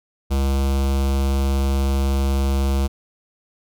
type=tone with notch filter; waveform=square; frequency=68.1 Hz; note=C#2; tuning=30 cents flat; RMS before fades=-19 dBFS; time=0.3-2.88 s; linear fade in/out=20 ms; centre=1800 Hz; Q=1.7; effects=none